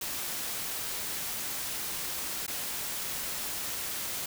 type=noise with dropouts; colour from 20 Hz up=white; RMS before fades=-35 dBFS; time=0.01-4.26 s; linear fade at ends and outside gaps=5 ms; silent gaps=2.466-2.478 s; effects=none